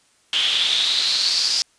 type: noise with band-pass filter sweep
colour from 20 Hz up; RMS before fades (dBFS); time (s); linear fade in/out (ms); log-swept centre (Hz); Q
pink; -20; 0.33-1.62; 0; 3100 to 5000; 6.9
effects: white hiss -59 dBFS RMS until 1.78 s + resampled to 22050 Hz